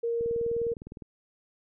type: tone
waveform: sine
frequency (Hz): 466.2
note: A#4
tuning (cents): 0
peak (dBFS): -26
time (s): 0.03-0.74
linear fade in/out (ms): 10
type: click train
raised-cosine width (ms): 3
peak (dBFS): -29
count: 17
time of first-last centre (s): 0.21-1.022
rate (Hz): 19.7
effects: none